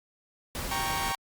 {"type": "noise", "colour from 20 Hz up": "pink", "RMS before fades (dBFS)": -35, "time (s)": [0.55, 1.12], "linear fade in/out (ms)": 0}
{"type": "chord", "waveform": "sawtooth", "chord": "G diminished", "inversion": "none", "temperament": "equal", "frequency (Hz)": [784, 932.3, 1108.7], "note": ["G5", "Bb5", "Db6"], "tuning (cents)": [0, 0, 0], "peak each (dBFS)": -30, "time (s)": [0.71, 1.15], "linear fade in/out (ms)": 2}
{"effects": ["Opus 48 kbps"]}